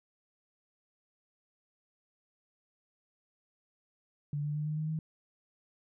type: tone with pitch steps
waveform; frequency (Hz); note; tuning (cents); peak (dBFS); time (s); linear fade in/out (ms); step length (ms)
sine; 145.8 / 148.09 / 150.42 / 152.78 / 155.19 / 157.62; D3 / D3 / D3 / D#3 / D#3 / D#3; -12 / +15 / +42 / -31 / -4 / +23; -31; 4.33-4.99; 2; 110
effects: none